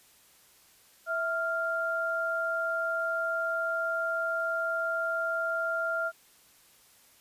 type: tone pair together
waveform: sine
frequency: 657.4 / 1393 Hz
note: E5 / F6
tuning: -5 / -5 cents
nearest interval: octave + minor second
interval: 1300 cents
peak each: -32 / -29 dBFS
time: 1.06-6.12 s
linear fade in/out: 50 ms
effects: white hiss -60 dBFS RMS until 7.2 s + resampled to 32000 Hz